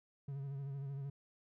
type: tone with vibrato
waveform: triangle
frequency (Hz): 138.4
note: C#3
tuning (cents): -2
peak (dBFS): -38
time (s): 0.28-1.1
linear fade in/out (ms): 5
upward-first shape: sine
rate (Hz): 13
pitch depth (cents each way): 44
effects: none